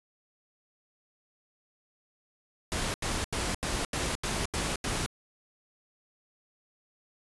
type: noise bursts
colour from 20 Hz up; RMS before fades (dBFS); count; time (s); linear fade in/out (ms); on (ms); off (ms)
pink; -31; 8; 2.72-5.061; 0; 220; 83
effects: resampled to 24000 Hz